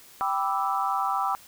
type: chord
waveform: sine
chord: E minor seventh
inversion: first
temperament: equal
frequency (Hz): 784 / 987.8 / 1174.7 / 1318.5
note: G5 / B5 / D6 / E6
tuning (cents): 0 / 0 / 0 / 0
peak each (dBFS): -28 / -30 / -29 / -30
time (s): 0.21-1.35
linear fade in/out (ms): 0
effects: white hiss -51 dBFS RMS until 1.47 s